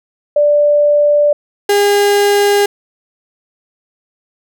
sine / 35% pulse tone pair in turn, 587.3 / 406.6 Hz, D5 / G#4, 0 / -37 cents, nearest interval tritone, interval 637 cents, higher first, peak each -7 dBFS, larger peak neither, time 0.36-1.33 / 1.69-2.66 s, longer neither, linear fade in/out 5 ms, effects none

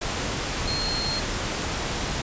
sine tone in noise, 4226 Hz, C8, 16 cents sharp, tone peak -27 dBFS, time 0.67-1.2 s, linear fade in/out 10 ms, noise pink, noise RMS -28 dBFS, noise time 0.01-2.22 s, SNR -2 dB, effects resampled to 16000 Hz

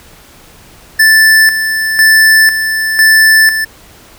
square tone with tremolo, 1760 Hz, A6, in tune, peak -4 dBFS, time 0.99-3.65 s, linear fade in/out 10 ms, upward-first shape square, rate 1 Hz, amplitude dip 60%, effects pink hiss -39 dBFS RMS until 4.18 s

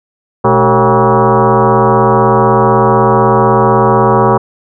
sine tone with frequency modulation, 290 Hz, D4, 22 cents flat, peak -5 dBFS, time 0.44-4.38 s, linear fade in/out 10 ms, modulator 168 Hz, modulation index 5.3, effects none

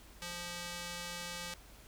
square tone with band-pass filter, 174.61 Hz, F3, in tune, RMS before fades -43 dBFS, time 0.22-1.54 s, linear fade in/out 0 ms, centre 5200 Hz, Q 0.57, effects added 50 Hz sine -58 dBFS peak until 1.87 s + pink hiss -58 dBFS RMS until 1.87 s

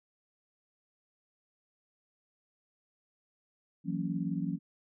sine chord, F# dominant seventh, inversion third, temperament just, 166.5 / 185 / 231.2 / 277.5 Hz, E3 / F#3 / A#3 / C#4, +18 / 0 / -14 / +2 cents, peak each -35 / -35 / -39 / -37 dBFS, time 3.84-4.59 s, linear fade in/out 50 ms, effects none

